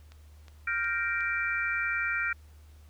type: click train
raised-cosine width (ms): 0.2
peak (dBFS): -34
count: 4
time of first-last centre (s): 0.12-1.207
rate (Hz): 2.76
type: chord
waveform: sine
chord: G minor seventh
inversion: third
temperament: equal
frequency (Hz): 1396.9 / 1568 / 1864.7 / 2349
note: F6 / G6 / Bb6 / D7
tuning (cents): 0 / 0 / 0 / 0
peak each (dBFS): -31 / -35 / -34 / -32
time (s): 0.67-2.33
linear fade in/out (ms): 5
effects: added 75 Hz sine -50 dBFS peak until 2.89 s + pink hiss -64 dBFS RMS until 2.89 s